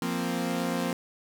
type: chord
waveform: sawtooth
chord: F suspended fourth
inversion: none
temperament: equal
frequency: 174.61 / 233.1 / 261.6 Hz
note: F3 / Bb3 / C4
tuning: 0 / 0 / 0 cents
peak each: -28 dBFS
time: 0.02-0.93 s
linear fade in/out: 2 ms
effects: none